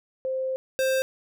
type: tone pair in turn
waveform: sine / square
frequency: 523.3 / 526.6 Hz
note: C5 / C5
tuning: 0 / +11 cents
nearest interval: unison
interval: 11 cents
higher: second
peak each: -25 / -22 dBFS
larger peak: second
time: 0.25-0.56 / 0.79-1.02 s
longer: first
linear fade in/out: 0 ms
effects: none